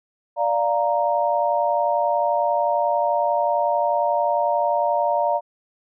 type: chord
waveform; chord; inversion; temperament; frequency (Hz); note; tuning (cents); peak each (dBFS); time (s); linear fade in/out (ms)
sine; Bb major; first; equal; 587.3 / 698.5 / 932.3; D5 / F5 / Bb5; 0 / 0 / 0; -22; 0.36-5.41; 50
effects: none